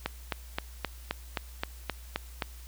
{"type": "click train", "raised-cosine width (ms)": 0.3, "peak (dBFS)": -13, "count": 10, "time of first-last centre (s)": [0.06, 2.422], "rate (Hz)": 3.81, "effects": ["added 60 Hz sine -44 dBFS peak until 2.67 s", "white hiss -54 dBFS RMS until 2.67 s"]}